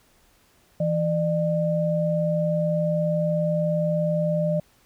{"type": "tone pair together", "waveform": "sine", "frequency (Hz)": [164.81, 601.4], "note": ["E3", "D5"], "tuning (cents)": [0, 41], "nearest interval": "octave + minor seventh", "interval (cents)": 2241, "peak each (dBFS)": -23, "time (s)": [0.8, 4.6], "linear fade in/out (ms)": 5, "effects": ["pink hiss -60 dBFS RMS until 4.85 s"]}